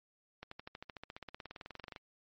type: accelerating click train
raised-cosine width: 0.3 ms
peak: -29 dBFS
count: 27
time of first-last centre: 0.43-1.962 s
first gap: 84 ms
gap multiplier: 0.97
effects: MP3 32 kbps